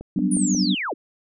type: click train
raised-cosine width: 2 ms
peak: -22 dBFS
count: 4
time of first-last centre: 0.01-0.548 s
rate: 5.58 Hz
type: chord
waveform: sine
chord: G major seventh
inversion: third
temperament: equal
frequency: 185 / 196 / 246.9 / 293.7 Hz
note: F#3 / G3 / B3 / D4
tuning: 0 / 0 / 0 / 0 cents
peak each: -24 dBFS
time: 0.16-0.75 s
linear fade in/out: 5 ms
type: linear sweep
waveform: sine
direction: down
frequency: 9790 to 195.4 Hz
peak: -24 dBFS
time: 0.31-0.94 s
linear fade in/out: 10 ms
effects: none